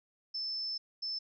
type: tone bursts at uneven times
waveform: sine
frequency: 5274 Hz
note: E8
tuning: in tune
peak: -34 dBFS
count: 2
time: 0.34-0.78 / 1.02-1.19 s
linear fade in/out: 10 ms
effects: none